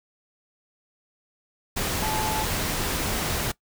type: tone in noise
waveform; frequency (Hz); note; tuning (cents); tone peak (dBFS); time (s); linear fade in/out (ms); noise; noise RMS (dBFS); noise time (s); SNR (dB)
sine; 867; A5; -26; -28; 2.02-2.44; 10; pink; -27; 1.76-3.52; -4
effects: noise-tail reverb RT60 0.1 s tail -20 dB re dry